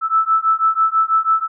sine beating tone pair, 1312 / 1318.1 Hz, E6 / E6, -9 / -1 cents, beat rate 6.1 Hz, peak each -16 dBFS, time 0.01-1.48 s, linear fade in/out 50 ms, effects none

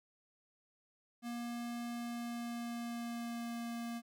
square tone with pitch glide, 237.5 to 234.2 Hz, A#3 to A#3, +33 to +8 cents, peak -40 dBFS, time 1.22-4.02 s, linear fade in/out 50 ms, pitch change -25 cents, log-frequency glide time 1.88-3.67 s, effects none

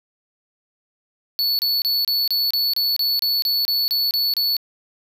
square tone bursts, 4435 Hz, C#8, in tune, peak -18 dBFS, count 14, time 1.39-4.567 s, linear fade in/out 0 ms, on 200 ms, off 29 ms, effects none

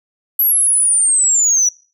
sine linear sweep, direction down, 11840 to 5780 Hz, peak -9 dBFS, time 0.39-1.69 s, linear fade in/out 5 ms, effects noise-tail reverb RT60 0.4 s tail -25 dB re dry + tanh soft clip ceiling -7 dBFS

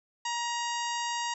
harmonic tone, 946 Hz, A#5, 25 cents sharp, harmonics 1 / 2 / 3 / 4 / 5 / 6 / 7 / 8, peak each -32 / -38 / -39 / -43 / -42 / -45 / -41 / -44 dBFS, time 0.25-1.34 s, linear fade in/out 5 ms, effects none

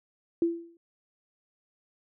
sine tone with exponential decay, 337.2 Hz, E4, 39 cents sharp, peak -19 dBFS, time 0.42-0.77 s, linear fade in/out 2 ms, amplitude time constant 75 ms, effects none

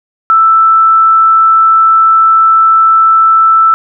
sine tone, 1323 Hz, E6, 6 cents sharp, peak -3 dBFS, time 0.3-3.74 s, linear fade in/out 0 ms, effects none

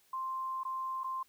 sine tone with dropouts, 1050 Hz, C6, 6 cents sharp, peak -34 dBFS, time 0.13-1.23 s, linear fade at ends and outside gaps 5 ms, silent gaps 0.634-0.65 / 1.035-1.042 s, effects white hiss -68 dBFS RMS until 1.28 s

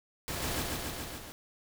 pink noise with echo, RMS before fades -36 dBFS, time 0.28-0.62 s, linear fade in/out 0 ms, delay 140 ms, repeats 5, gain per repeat -2 dB, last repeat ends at 1.32 s, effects none

